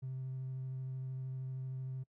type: tone with vibrato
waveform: triangle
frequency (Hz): 130.81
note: C3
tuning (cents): 0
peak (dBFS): -35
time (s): 0.02-2.04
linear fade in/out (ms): 20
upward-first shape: sine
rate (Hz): 13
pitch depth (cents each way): 12
effects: noise-tail reverb RT60 0.1 s tail -26 dB re dry + tanh soft clip ceiling -35 dBFS